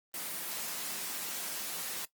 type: high-pass noise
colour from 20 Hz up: white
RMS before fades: -38 dBFS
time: 0.14-2.05 s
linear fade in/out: 2 ms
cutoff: 140 Hz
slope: 96 dB/octave
effects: noise-tail reverb RT60 0.1 s tail -17 dB re dry + Opus 24 kbps